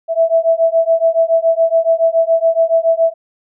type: beating tone pair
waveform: sine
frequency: 655 / 662.1 Hz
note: E5 / E5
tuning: -11 / +7 cents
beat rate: 7.1 Hz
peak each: -13 dBFS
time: 0.08-3.14 s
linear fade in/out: 50 ms
effects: none